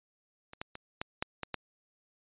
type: clicks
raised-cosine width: 0.3 ms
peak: -30 / -21 / -26 / -18 / -15 / -19 / -17 dBFS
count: 7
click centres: 0.534 / 0.615 / 0.754 / 1.015 / 1.225 / 1.433 / 1.543 s
effects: resampled to 8000 Hz